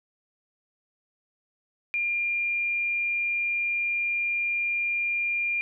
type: tone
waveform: sine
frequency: 2400 Hz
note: D7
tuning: 37 cents sharp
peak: -24 dBFS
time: 1.94-5.61 s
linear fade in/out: 0 ms
effects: none